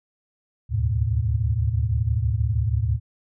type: tone cluster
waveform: sine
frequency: 70.2 / 76.5 / 97.5 / 109.6 / 127.7 Hz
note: C#2 / D#2 / G2 / A2 / C3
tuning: +22 / -29 / -9 / -6 / -42 cents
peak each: -31 / -24 / -31 / -22 / -31 dBFS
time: 0.69-3 s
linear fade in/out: 50 ms
effects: none